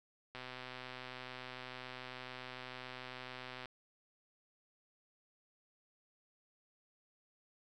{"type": "click train", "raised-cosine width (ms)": 0.3, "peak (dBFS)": -30, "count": 421, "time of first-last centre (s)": [0.35, 3.657], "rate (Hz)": 127, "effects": []}